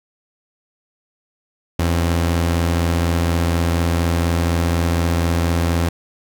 sawtooth tone pair together, 84.13 / 267.7 Hz, E2 / C4, +36 / +40 cents, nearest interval octave + minor sixth, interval 2004 cents, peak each -12 / -23 dBFS, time 1.79-5.89 s, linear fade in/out 5 ms, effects none

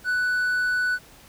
triangle tone, 1487 Hz, F#6, 8 cents sharp, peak -19 dBFS, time 0.04-0.99 s, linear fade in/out 50 ms, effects pink hiss -50 dBFS RMS until 1.28 s

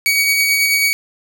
sawtooth tone with tremolo, 2256 Hz, C#7, 30 cents sharp, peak -8 dBFS, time 0.06-0.93 s, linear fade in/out 0 ms, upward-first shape sine, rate 9.2 Hz, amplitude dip 30%, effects none

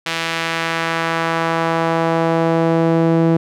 sawtooth tone with band-pass filter sweep, 164.81 Hz, E3, in tune, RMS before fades -17 dBFS, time 0.06-3.37 s, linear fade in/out 5 ms, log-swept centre 2900 to 330 Hz, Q 0.95, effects none

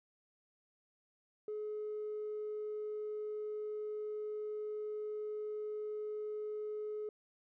triangle tone with tanh clipping, 424.3 Hz, G#4, 37 cents sharp, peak -38 dBFS, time 1.48-7.09 s, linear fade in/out 2 ms, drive 5 dB, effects none

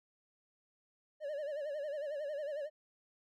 triangle tone with vibrato, 586 Hz, D5, 4 cents flat, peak -35 dBFS, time 1.2-2.7 s, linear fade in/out 50 ms, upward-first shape sine, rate 11 Hz, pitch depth 100 cents each way, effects none

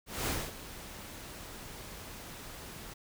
pink noise with ADSR envelope, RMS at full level -32 dBFS, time 0.06-2.94 s, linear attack 210 ms, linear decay 240 ms, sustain -14 dB, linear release 10 ms, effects none

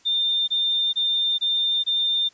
sine tone bursts, 3606 Hz, A7, 42 cents sharp, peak -19 dBFS, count 5, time 0.05-2.292 s, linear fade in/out 20 ms, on 430 ms, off 23 ms, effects white hiss -56 dBFS RMS until 2.33 s + resampled to 16000 Hz

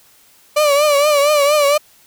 35% pulse tone with vibrato, 584 Hz, D5, 10 cents flat, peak -9 dBFS, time 0.56-1.78 s, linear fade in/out 10 ms, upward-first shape triangle, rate 4.3 Hz, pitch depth 89 cents each way, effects white hiss -50 dBFS RMS until 2.06 s

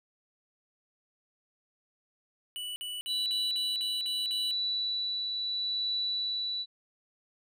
square tone bursts, 2960 Hz, F#7, in tune, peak -36 dBFS, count 8, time 2.56-4.51 s, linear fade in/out 0 ms, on 200 ms, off 50 ms
sine tone with tremolo, 3951 Hz, B7, in tune, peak -28 dBFS, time 3.06-6.66 s, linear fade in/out 50 ms, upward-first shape triangle, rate 0.78 Hz, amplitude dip 30%
effects none

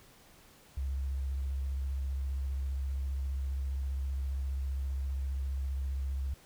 sine tone with vibrato, 67.5 Hz, C#2, 45 cents flat, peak -31 dBFS, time 0.77-6.34 s, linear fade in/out 5 ms, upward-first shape sine, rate 15 Hz, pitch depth 35 cents each way, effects pink hiss -59 dBFS RMS until 6.45 s

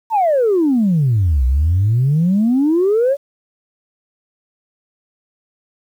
sine exponential two-way sweep, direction down then up, 932.3 to 60.9 to 580 Hz, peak -10 dBFS, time 0.1-3.17 s, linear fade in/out 50 ms, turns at 1.45 s, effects tanh soft clip ceiling -8 dBFS + 8-bit

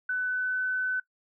sine tone with pitch glide, 1500 to 1509.6 Hz, F#6 to F#6, +23 to +34 cents, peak -26 dBFS, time 0.09-1 s, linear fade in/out 5 ms, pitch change +11 cents, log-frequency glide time 0.22-0.62 s, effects noise-tail reverb RT60 0.1 s tail -20 dB re dry

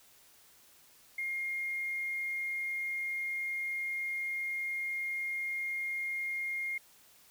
triangle tone with hard clipping, 2130 Hz, C7, 30 cents sharp, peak -33 dBFS, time 1.18-6.78 s, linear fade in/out 5 ms, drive 3 dB, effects white hiss -61 dBFS RMS until 7.3 s

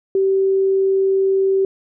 sine tone, 386.2 Hz, G4, 26 cents flat, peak -13 dBFS, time 0.15-1.65 s, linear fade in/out 2 ms, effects none

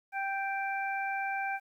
harmonic tone, 784 Hz, G5, in tune, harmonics 1 / 2 / 3, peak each -33 / -36 / -38 dBFS, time 0.12-1.6 s, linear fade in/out 50 ms, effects 11-bit

